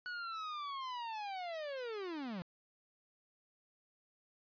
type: linear sweep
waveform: 45% pulse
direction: down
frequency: 1480 to 166.2 Hz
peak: -40 dBFS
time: 0.06-2.42 s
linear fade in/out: 0 ms
effects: resampled to 11025 Hz